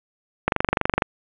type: click train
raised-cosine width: 0.5 ms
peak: -3 dBFS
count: 14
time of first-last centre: 0.48-1.022 s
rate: 24 Hz
effects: resampled to 8000 Hz + 7-bit